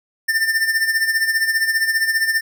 square tone with tremolo, 1795 Hz, A6, 34 cents sharp, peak -14 dBFS, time 0.28-2.41 s, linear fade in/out 10 ms, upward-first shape sine, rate 15 Hz, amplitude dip 65%, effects none

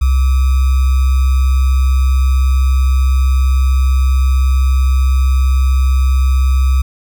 sine tone with sample-and-hold, 65.5 Hz, C2, 2 cents sharp, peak -8 dBFS, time 0.01-6.82 s, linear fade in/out 10 ms, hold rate 1225 Hz, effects none

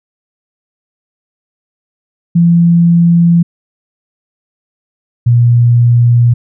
sine tone pair in turn, 170.4 / 119.66 Hz, F3 / A#2, -42 / +46 cents, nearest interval tritone, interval 612 cents, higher first, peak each -4 dBFS, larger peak neither, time 2.35-3.43 / 5.26-6.34 s, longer neither, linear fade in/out 10 ms, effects none

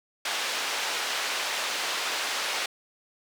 white band-pass noise, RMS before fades -30 dBFS, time 0.25-2.66 s, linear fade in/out 5 ms, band 530 to 4200 Hz, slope 12 dB/octave, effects none

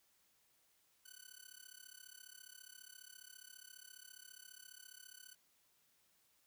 5% pulse tone with amplitude modulation, 1500 Hz, F#6, 23 cents sharp, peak -40 dBFS, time 1.05-5.35 s, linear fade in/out 10 ms, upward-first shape sine, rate 34.7 Hz, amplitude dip 95%, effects white hiss -75 dBFS RMS until 6.46 s

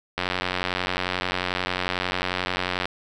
click train, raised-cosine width 0.3 ms, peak -8 dBFS, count 245, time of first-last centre 0.18-2.855 s, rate 91.2 Hz, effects none

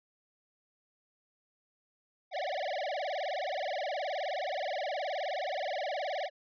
square tone with vibrato, 659.3 Hz, E5, in tune, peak -33 dBFS, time 2.31-6.3 s, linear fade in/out 50 ms, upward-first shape sine, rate 19 Hz, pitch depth 270 cents each way, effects resampled to 11025 Hz

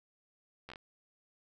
slowing click train, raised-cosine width 0.3 ms, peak -30 dBFS, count 5, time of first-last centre 0.69-0.758 s, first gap 12 ms, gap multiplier 1.24, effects none

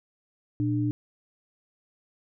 sine tone pair together, 118.4 / 298.3 Hz, A#2 / D4, +27 / +27 cents, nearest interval octave + major third, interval 1600 cents, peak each -26 dBFS, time 0.6-0.91 s, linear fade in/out 0 ms, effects none

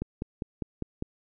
click train, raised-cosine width 3 ms, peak -18 dBFS, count 6, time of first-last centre 0.02-1.024 s, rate 4.98 Hz, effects none

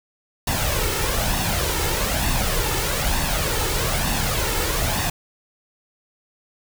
pink noise with flanger, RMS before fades -22 dBFS, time 0.47-5.1 s, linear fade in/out 5 ms, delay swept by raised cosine 1.1 to 2.3 ms, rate 1.1 Hz, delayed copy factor +0.55, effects none

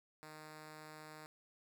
5% pulse tone, 154.5 Hz, D#3, 12 cents flat, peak -40 dBFS, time 0.23-1.26 s, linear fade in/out 0 ms, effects none

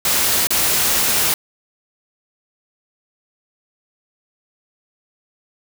white noise with dropouts, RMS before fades -17 dBFS, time 0.05-1.34 s, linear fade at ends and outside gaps 2 ms, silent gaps 0.471-0.505 s, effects none

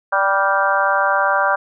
harmonic tone with a mistuned harmonic, 195.3 Hz, G3, 6 cents flat, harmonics 3 / 4 / 5 / 6 / 7 / 8, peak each -21 / -21 / -21 / -21 / -21 / -21 dBFS, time 0.12-1.56 s, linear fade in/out 10 ms, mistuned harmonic 7, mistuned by +41 cents, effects none

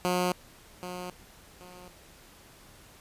10% pulse tone with echo, 180 Hz, F#3, 47 cents flat, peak -17 dBFS, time 0.05-0.32 s, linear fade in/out 0 ms, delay 780 ms, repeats 2, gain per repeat -11 dB, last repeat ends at 1.88 s, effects pink hiss -54 dBFS RMS until 3 s + resampled to 32000 Hz

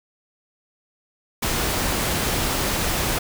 pink noise, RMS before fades -23 dBFS, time 1.42-3.19 s, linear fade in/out 10 ms, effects none

